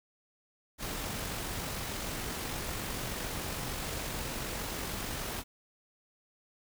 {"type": "noise with amplitude modulation", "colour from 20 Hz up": "pink", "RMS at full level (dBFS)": -36, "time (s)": [0.78, 5.44], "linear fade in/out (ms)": 50, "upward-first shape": "sine", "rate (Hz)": 46.7, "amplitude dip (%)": 25, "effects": []}